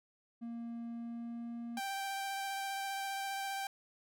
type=tone with pitch glide; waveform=triangle; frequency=233.3 to 234.9 Hz; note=A#3 to A#3; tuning=+2 to +13 cents; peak=-38 dBFS; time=0.41-1.8 s; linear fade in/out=20 ms; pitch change=+11 cents; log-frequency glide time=0.89-1.57 s
type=tone with vibrato; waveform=sawtooth; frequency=784 Hz; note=G5; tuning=in tune; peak=-33 dBFS; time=1.77-3.67 s; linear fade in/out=2 ms; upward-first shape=square; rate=15 Hz; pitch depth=9 cents each way
effects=none